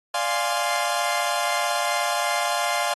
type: chord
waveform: sawtooth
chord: D half-diminished seventh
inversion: none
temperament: equal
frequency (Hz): 587.3 / 698.5 / 830.6 / 1046.5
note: D5 / F5 / Ab5 / C6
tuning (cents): 0 / 0 / 0 / 0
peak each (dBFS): -26 / -22 / -25 / -24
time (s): 0.14-2.94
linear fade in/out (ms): 5
effects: AAC 32 kbps